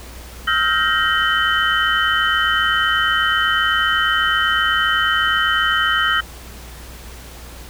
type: tone cluster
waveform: sine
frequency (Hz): 1290 / 1398 / 1565 / 1874 / 3050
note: E6 / F6 / G6 / A#6 / G7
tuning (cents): -38 / +1 / -3 / +9 / -48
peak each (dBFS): -21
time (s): 0.47-6.21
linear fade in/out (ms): 10
effects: added 60 Hz sine -36 dBFS peak until 7.69 s + pink hiss -39 dBFS RMS until 7.69 s